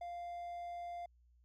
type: tone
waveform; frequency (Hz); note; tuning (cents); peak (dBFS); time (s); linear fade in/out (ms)
triangle; 697; F5; -4; -40; 0.01-1.06; 5
effects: added 60 Hz sine -65 dBFS peak until 1.44 s